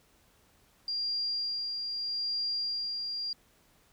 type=tone with tremolo; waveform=sine; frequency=4780 Hz; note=D8; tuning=30 cents sharp; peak=-29 dBFS; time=0.88-3.33 s; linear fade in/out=2 ms; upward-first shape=sine; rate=0.8 Hz; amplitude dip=35%; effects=pink hiss -65 dBFS RMS until 3.92 s